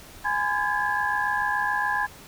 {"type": "tone cluster", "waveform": "sine", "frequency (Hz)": [831, 1017, 1635, 1702], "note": ["G#5", "C6", "G#6", "G#6"], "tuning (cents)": [1, -50, -28, 42], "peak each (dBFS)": -28, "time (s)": [0.24, 2.07], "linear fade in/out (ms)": 20, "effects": ["pink hiss -46 dBFS RMS until 2.27 s"]}